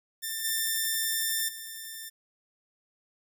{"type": "tone with level steps", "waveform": "5% pulse", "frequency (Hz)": 1789, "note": "A6", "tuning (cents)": 28, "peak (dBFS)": [-21, -16, -28], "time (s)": [0.22, 2.1], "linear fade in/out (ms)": 20, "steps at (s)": [0.44, 1.48], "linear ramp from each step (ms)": 10, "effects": []}